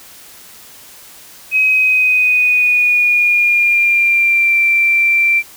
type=tone with pitch glide; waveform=sine; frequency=2535 to 2352 Hz; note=D#7 to D7; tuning=+32 to +2 cents; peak=-9 dBFS; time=1.51-5.43 s; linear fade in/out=50 ms; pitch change=-130 cents; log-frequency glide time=1.64-4.58 s; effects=white hiss -39 dBFS RMS until 5.56 s